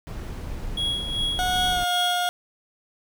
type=noise; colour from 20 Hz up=brown; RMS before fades=-32 dBFS; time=0.07-1.84 s; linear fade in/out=0 ms
type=tone with tremolo; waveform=triangle; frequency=3322 Hz; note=G#7; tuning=in tune; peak=-21 dBFS; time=0.77-2.29 s; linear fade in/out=5 ms; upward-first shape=sine; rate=2.6 Hz; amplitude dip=60%
type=tone with pitch glide; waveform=30% pulse; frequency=731 to 713.1 Hz; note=F#5 to F5; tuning=-21 to +36 cents; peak=-20 dBFS; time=1.39-2.29 s; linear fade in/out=0 ms; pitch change=-43 cents; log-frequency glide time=1.71-1.81 s
effects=none